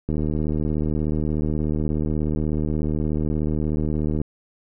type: click train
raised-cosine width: 3 ms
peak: -12 dBFS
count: 317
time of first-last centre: 0.09-4.215 s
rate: 76.6 Hz
effects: none